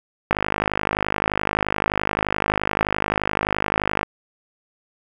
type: click train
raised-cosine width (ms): 0.5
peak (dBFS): -4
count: 193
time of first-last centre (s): 0.31-4.031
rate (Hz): 51.6
effects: 7-bit